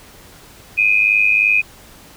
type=tone pair together; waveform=sine; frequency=2432 / 2535 Hz; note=D#7 / D#7; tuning=-40 / +32 cents; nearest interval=minor second; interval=72 cents; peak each=-14 dBFS; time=0.77-1.62 s; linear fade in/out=20 ms; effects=pink hiss -43 dBFS RMS until 2.16 s